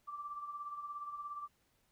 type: tone with tremolo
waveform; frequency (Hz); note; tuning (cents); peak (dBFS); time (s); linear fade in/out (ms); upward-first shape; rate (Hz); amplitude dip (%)
sine; 1170; D6; -7; -39; 0.07-1.48; 20; sine; 17; 55
effects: pink hiss -75 dBFS RMS until 1.91 s